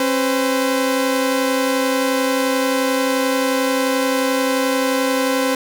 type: tone pair together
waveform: sawtooth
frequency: 269.7 / 508 Hz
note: C#4 / B4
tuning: -47 / +49 cents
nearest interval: major seventh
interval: 1096 cents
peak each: -15 dBFS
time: 0-5.55 s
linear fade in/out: 2 ms
effects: none